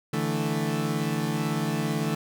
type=chord; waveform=30% pulse; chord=D suspended second; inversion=none; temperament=equal; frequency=146.83 / 164.81 / 220 Hz; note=D3 / E3 / A3; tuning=0 / 0 / 0 cents; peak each=-27 dBFS; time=0.13-2.15 s; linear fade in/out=5 ms; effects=none